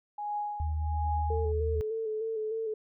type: tone with tremolo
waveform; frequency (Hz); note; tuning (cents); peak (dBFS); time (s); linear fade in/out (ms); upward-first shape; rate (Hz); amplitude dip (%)
sine; 830.6; G#5; 0; -29; 0.18-1.52; 5; triangle; 1.3; 95
type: tone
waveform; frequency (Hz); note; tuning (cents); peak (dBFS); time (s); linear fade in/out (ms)
sine; 77.4; D#2; -9; -28; 0.6-1.81; 0
type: tone with vibrato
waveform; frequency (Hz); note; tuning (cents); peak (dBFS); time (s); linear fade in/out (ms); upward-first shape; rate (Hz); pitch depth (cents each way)
sine; 440; A4; 0; -30; 1.3-2.74; 5; square; 3.3; 30
effects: none